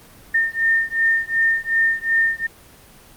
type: beating tone pair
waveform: sine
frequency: 1815 / 1817.7 Hz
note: A#6 / A#6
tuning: -47 / -44 cents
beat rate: 2.7 Hz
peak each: -19 dBFS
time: 0.34-2.47 s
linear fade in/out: 10 ms
effects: pink hiss -46 dBFS RMS until 3.16 s + Opus 24 kbps